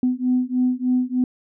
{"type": "beating tone pair", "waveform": "sine", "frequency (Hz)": [250.2, 253.5], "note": ["B3", "B3"], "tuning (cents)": [23, 45], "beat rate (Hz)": 3.3, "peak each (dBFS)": -20, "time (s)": [0.03, 1.24], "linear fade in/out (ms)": 2, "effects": ["tanh soft clip ceiling -10 dBFS"]}